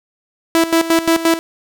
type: tone with tremolo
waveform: sawtooth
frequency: 329.6 Hz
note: E4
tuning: in tune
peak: -6 dBFS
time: 0.55-1.39 s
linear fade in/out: 0 ms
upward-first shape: square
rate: 5.7 Hz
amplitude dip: 75%
effects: none